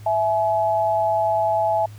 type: tone pair together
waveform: sine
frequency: 659 / 848.7 Hz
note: E5 / G#5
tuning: -1 / +37 cents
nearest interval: major third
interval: 438 cents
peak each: -20 dBFS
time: 0.06-1.86 s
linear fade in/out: 5 ms
effects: added 105 Hz sine -37 dBFS peak until 1.98 s + pink hiss -51 dBFS RMS until 1.98 s